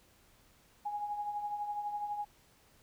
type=tone with tremolo; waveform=sine; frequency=828 Hz; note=G#5; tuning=5 cents flat; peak=-32 dBFS; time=0.85-2.25 s; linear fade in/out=10 ms; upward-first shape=triangle; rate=12 Hz; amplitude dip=60%; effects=pink hiss -65 dBFS RMS until 2.82 s